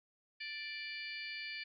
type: harmonic tone with a mistuned harmonic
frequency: 587.3 Hz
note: D5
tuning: in tune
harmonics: 3 / 4 / 5 / 6 / 7 / 8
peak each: -48 / -44 / -51 / -56 / -51 / -50 dBFS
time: 0.4-1.64 s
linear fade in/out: 10 ms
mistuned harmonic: 7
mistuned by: +81 cents
effects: none